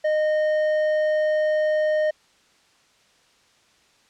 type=tone with hard clipping; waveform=sine; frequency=615 Hz; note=D#5; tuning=20 cents flat; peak=-20 dBFS; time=0.04-2.11 s; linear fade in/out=10 ms; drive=6 dB; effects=white hiss -59 dBFS RMS until 4.09 s + low-pass 6000 Hz 12 dB/octave